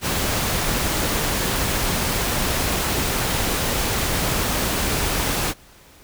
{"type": "noise", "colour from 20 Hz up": "pink", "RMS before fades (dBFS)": -22, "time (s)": [0.01, 5.54], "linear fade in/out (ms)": 50, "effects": ["pink hiss -49 dBFS RMS until 6.03 s"]}